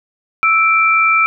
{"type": "tone pair together", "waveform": "sine", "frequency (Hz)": [1318, 2348], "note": ["E6", "D7"], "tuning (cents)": [-1, -1], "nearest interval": "minor seventh", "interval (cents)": 1000, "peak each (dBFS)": -12, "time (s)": [0.43, 1.26], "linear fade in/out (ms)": 0, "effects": []}